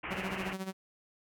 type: low-pass noise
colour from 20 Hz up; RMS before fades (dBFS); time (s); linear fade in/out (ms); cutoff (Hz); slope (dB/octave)
white; -39; 0.03-0.54; 10; 2900; 96
type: tone with tremolo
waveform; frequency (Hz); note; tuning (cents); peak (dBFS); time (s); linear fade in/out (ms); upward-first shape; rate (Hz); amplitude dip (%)
sawtooth; 190; F#3; +46; -30; 0.1-0.73; 20; sine; 14; 75
effects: none